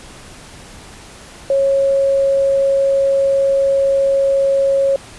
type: tone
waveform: sine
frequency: 548 Hz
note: C#5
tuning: 20 cents flat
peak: -11 dBFS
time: 1.5-4.96 s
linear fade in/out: 2 ms
effects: pink hiss -38 dBFS RMS until 5.18 s + resampled to 24000 Hz